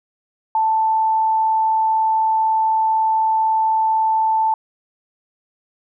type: tone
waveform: sine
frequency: 882 Hz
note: A5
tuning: 4 cents sharp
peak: -14 dBFS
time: 0.55-4.54 s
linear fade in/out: 2 ms
effects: none